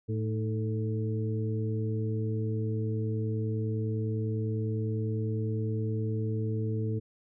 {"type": "harmonic tone with a mistuned harmonic", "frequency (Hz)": 110, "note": "A2", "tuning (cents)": 0, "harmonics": [1, 2, 3, 4], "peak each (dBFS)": [-29, -37, -39, -37], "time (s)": [0.08, 7], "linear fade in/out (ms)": 20, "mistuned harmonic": 3, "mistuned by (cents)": -52, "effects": []}